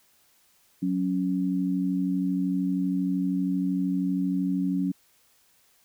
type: tone pair together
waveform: sine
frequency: 184.37 / 277.2 Hz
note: F#3 / C#4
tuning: -6 / 0 cents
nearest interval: perfect fifth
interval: 706 cents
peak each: -26 dBFS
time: 0.82-4.92 s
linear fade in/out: 10 ms
effects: white hiss -63 dBFS RMS until 5.84 s